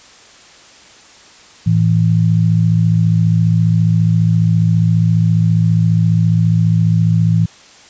sine tone pair together, 110.1 / 164.81 Hz, A2 / E3, +2 / 0 cents, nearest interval perfect fifth, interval 698 cents, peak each -12 dBFS, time 1.66-7.46 s, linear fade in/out 10 ms, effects white hiss -42 dBFS RMS until 7.89 s + resampled to 16000 Hz

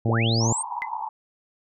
harmonic tone, 114.2 Hz, A#2, 35 cents flat, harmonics 1 / 2 / 3 / 4 / 5 / 6 / 7, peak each -21 / -27 / -31 / -33 / -35 / -37 / -38 dBFS, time 0.05-0.53 s, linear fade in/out 5 ms
sine linear sweep, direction up, 182.7 to 8830 Hz, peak -25 dBFS, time 0.08-0.63 s, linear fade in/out 10 ms
white band-pass noise, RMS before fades -32 dBFS, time 0.4-1.09 s, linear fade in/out 5 ms, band 830 to 1000 Hz, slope 96 dB/octave
sine tone with exponential decay, 2042 Hz, C7, 43 cents flat, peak -21 dBFS, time 0.82-0.89 s, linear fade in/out 0 ms, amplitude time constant 15 ms
effects none

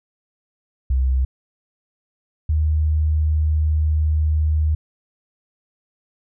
sine tone pair in turn, 65 / 77.15 Hz, C2 / D#2, -11 / -14 cents, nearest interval minor third, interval 297 cents, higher second, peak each -15 dBFS, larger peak neither, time 0.9-1.25 / 2.49-4.75 s, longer second, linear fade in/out 5 ms, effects none

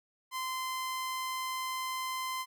sawtooth tone, 1035 Hz, C6, 19 cents flat, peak -30 dBFS, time 0.31-2.46 s, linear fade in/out 50 ms, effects none

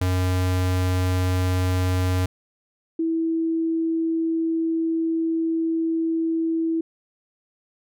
square / sine tone pair in turn, 91.7 / 326.8 Hz, F#2 / E4, -15 / -15 cents, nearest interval octave + minor seventh, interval 2200 cents, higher second, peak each -20 / -20 dBFS, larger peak neither, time 0.01-2.26 / 2.99-6.81 s, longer second, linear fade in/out 5 ms, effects none

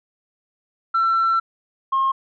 sine tone pair in turn, 1345 / 1072.8 Hz, E6 / C6, +34 / +43 cents, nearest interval major third, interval 391 cents, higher first, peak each -14 / -15 dBFS, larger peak first, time 0.94-1.4 / 1.92-2.12 s, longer first, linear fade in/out 10 ms, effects tanh soft clip ceiling -13 dBFS

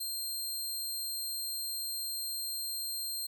15% pulse tone, 4181 Hz, C8, 2 cents flat, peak -28 dBFS, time 0-3.27 s, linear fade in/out 10 ms, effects none

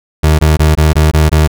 30% pulse tone bursts, 77.5 Hz, D#2, 6 cents flat, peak -3 dBFS, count 7, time 0.23-1.476 s, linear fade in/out 10 ms, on 160 ms, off 21 ms, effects none

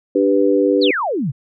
sine chord, G major, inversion second, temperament equal, 293.7 / 392 / 493.9 Hz, D4 / G4 / B4, 0 / 0 / 0 cents, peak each -16 dBFS, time 0.15-0.91 s, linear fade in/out 5 ms
sine exponential sweep, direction down, 4699 to 116.54 Hz, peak -17 dBFS, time 0.81-1.32 s, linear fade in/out 20 ms
effects none

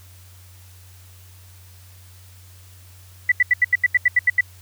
sine tone bursts, 1975.5 Hz, B6, in tune, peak -11 dBFS, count 11, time 3.29-4.409 s, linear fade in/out 5 ms, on 29 ms, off 80 ms, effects added 91 Hz sine -44 dBFS peak until 4.61 s + white hiss -51 dBFS RMS until 4.61 s

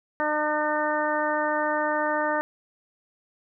harmonic tone, 302.3 Hz, D#4, 50 cents flat, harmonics 1 / 2 / 3 / 4 / 5 / 6, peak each -32 / -27 / -28 / -31 / -32 / -31 dBFS, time 0.2-2.41 s, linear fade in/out 0 ms, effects none

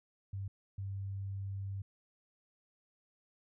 sine tone bursts at uneven times, 98 Hz, G2, in tune, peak -37 dBFS, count 2, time 0.33-0.48 / 0.78-1.82 s, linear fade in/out 5 ms, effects none

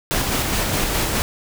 pink noise with tremolo, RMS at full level -20 dBFS, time 0.11-1.22 s, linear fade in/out 0 ms, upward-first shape square, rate 4.8 Hz, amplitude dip 25%, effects none

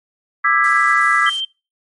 sine chord, E dominant seventh, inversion third, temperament just, 1186.7 / 1318.5 / 1648.1 / 1977.8 Hz, D6 / E6 / G#6 / B6, +18 / 0 / -14 / +2 cents, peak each -17 dBFS, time 0.44-1.3 s, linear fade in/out 10 ms
blue noise, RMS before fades -33 dBFS, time 0.64-1.4 s, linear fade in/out 0 ms
sine tone, 3136 Hz, G7, in tune, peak -19 dBFS, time 1.26-1.45 s, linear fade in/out 5 ms
effects noise-tail reverb RT60 0.3 s tail -24 dB re dry + MP3 48 kbps

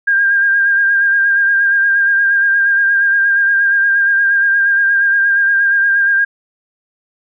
sine tone with vibrato, 1605 Hz, G6, 40 cents sharp, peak -9 dBFS, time 0.07-6.25 s, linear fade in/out 10 ms, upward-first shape sine, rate 8.5 Hz, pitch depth 28 cents each way, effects none

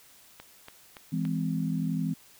click train, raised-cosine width 0.3 ms, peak -27 dBFS, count 4, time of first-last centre 0.4-1.252 s, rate 3.52 Hz
sine chord, E augmented, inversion none, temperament just, 164.81 / 206 / 257.5 Hz, E3 / G#3 / B#3, 0 / -14 / -28 cents, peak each -29 / -33 / -32 dBFS, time 1.12-2.14 s, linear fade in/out 10 ms
effects white hiss -56 dBFS RMS until 2.39 s

